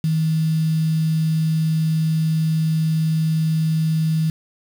sine tone with quantisation, 159.1 Hz, D#3, 39 cents sharp, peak -16 dBFS, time 0.04-4.3 s, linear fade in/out 2 ms, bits 6, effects none

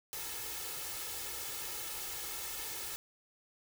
white noise with comb filter, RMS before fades -41 dBFS, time 0.13-2.96 s, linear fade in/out 0 ms, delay 2.3 ms, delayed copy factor +0.75, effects none

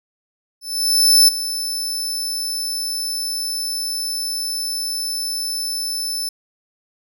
sawtooth tone with ADSR envelope, 5274 Hz, E8, in tune, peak -5 dBFS, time 0.61-6.29 s, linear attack 670 ms, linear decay 12 ms, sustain -14 dB, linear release 4 ms, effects none

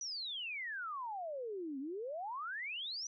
sine exponential two-way sweep, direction down then up, 6010 to 260 to 6010 Hz, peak -39 dBFS, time 0.01-3.07 s, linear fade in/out 2 ms, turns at 1.79 s, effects none

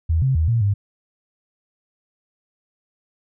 sine tone with pitch steps, 81.3 / 132.6 / 79.7 / 116.1 / 101.1 Hz, E2 / C3 / D#2 / A#2 / G#2, -23 / +23 / +42 / -7 / -46 cents, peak -15 dBFS, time 0.09-0.74 s, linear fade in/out 10 ms, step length 130 ms, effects none

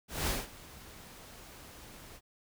pink noise with ADSR envelope, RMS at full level -31 dBFS, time 0.08-2.21 s, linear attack 190 ms, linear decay 200 ms, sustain -20 dB, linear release 51 ms, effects none

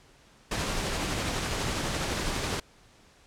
pink noise with tremolo, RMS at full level -29 dBFS, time 0.51-2.6 s, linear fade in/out 5 ms, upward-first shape triangle, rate 12 Hz, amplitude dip 25%, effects pink hiss -58 dBFS RMS until 3.26 s + low-pass 8000 Hz 12 dB/octave

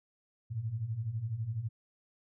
sine beating tone pair, 103.83 / 115.83 Hz, G#2 / A#2, 0 / -11 cents, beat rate 12 Hz, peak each -39 / -34 dBFS, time 0.5-1.69 s, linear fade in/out 20 ms, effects none

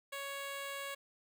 10% pulse tone, 556 Hz, C#5, 5 cents sharp, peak -32 dBFS, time 0.12-0.95 s, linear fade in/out 10 ms, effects none

